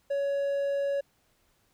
triangle tone, 560 Hz, C#5, 18 cents sharp, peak -24 dBFS, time 0.1-1.01 s, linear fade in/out 10 ms, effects pink hiss -69 dBFS RMS until 1.73 s

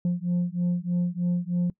sine beating tone pair, 174.61 / 177.81 Hz, F3 / F3, 0 / +31 cents, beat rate 3.2 Hz, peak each -24 dBFS, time 0.05-1.7 s, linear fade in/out 2 ms, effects noise-tail reverb RT60 0.1 s tail -24 dB re dry + tanh soft clip ceiling -20 dBFS

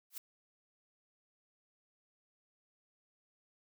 blue noise with exponential growth, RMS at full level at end -37 dBFS, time 0.1-0.18 s, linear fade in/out 5 ms, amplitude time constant 17 ms, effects none

